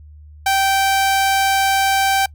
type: tone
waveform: sawtooth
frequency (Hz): 779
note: G5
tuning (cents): -11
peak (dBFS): -10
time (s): 0.46-2.26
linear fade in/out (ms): 5
effects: noise-tail reverb RT60 0.1 s tail -25 dB re dry + added 75 Hz sine -38 dBFS peak until 2.34 s